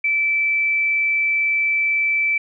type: tone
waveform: sine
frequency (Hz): 2321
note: D7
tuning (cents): -21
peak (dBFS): -16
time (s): 0.04-2.38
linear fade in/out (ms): 5
effects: none